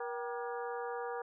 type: harmonic tone with a mistuned harmonic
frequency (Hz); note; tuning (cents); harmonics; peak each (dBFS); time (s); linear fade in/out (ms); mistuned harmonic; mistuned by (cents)
238.4; A#3; +39; 2 / 3 / 4 / 5 / 6 / 7; -39 / -43 / -45 / -47 / -49 / -50; 0-1.22; 5; 3; +140
effects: none